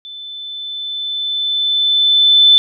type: tone with level ramp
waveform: sine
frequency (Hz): 3520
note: A7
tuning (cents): 0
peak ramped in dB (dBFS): -29 to -4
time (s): 0.05-2.58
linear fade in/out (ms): 0
effects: none